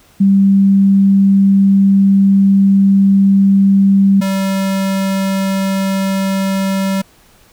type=tone pair in turn; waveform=sine / square; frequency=196.1 / 193.4 Hz; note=G3 / G3; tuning=+1 / -23 cents; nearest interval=unison; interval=24 cents; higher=first; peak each=-6 / -14 dBFS; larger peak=first; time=0.2-4.21 / 4.21-7.02 s; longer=first; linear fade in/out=10 ms; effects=pink hiss -48 dBFS RMS until 7.52 s